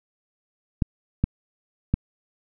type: clicks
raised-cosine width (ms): 5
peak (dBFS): -7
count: 3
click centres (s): 0.822 / 1.24 / 1.94
effects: none